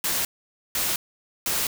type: noise bursts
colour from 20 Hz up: white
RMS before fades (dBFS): -25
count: 3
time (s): 0.04-1.67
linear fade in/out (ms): 2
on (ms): 210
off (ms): 500
effects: none